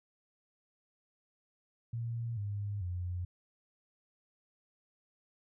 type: tone with pitch steps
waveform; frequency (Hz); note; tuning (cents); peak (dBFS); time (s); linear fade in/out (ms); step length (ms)
sine; 116.54 / 102.04 / 89.35; A#2 / G#2 / F2; 0 / -30 / +40; -34; 1.93-3.25; 5; 440
effects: none